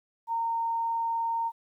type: tone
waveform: sine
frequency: 919 Hz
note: A#5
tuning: 25 cents flat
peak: -26 dBFS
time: 0.27-1.52 s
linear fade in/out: 50 ms
effects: 11-bit